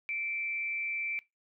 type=tone with frequency modulation; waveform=sine; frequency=2335 Hz; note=D7; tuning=11 cents flat; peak=-32 dBFS; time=0.09-1.19 s; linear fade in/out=0 ms; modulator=188 Hz; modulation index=0.35; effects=noise-tail reverb RT60 0.2 s tail -21 dB re dry